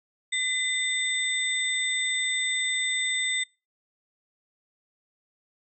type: tone cluster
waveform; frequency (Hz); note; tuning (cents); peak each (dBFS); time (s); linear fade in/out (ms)
sine; 2022 / 3613 / 8000; B6 / A7 / B8; +40 / +45 / +21; -27 / -29 / -32; 0.32-3.44; 10
effects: noise-tail reverb RT60 0.3 s tail -25 dB re dry